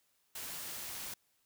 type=noise; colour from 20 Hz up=white; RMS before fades=-43 dBFS; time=0.35-1.14 s; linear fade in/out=5 ms; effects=white hiss -75 dBFS RMS until 1.45 s